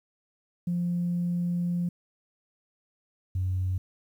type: tone pair in turn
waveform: sine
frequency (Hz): 174.61 / 92.5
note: F3 / F#2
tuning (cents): 0 / 0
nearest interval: major seventh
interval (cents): 1100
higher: first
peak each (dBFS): -24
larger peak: neither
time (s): 0.67-1.89 / 3.35-3.78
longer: first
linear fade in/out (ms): 5
effects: tanh soft clip ceiling -21 dBFS + 10-bit